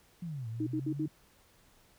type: linear two-way sweep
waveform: sine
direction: down then up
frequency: 179.8 to 110.2 to 149.7 Hz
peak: -36 dBFS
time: 0.22-1.08 s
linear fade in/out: 5 ms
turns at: 0.48 s
type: tone bursts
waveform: sine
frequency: 311.1 Hz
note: D#4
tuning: in tune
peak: -30 dBFS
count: 4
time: 0.6-1.06 s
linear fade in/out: 5 ms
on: 67 ms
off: 64 ms
effects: pink hiss -64 dBFS RMS until 1.98 s